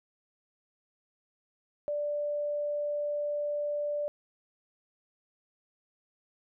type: tone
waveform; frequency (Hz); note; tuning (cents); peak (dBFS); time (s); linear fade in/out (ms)
sine; 587.3; D5; 0; -29; 1.88-4.08; 0
effects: none